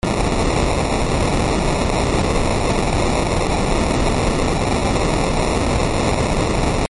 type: noise with sample-and-hold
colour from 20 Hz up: pink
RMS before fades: -17 dBFS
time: 0.03-6.86 s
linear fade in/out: 0 ms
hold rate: 1575 Hz
effects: MP3 48 kbps